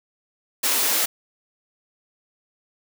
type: high-pass noise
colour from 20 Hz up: white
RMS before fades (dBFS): -21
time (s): 0.63-1.06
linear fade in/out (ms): 10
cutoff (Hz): 230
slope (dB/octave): 48
effects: none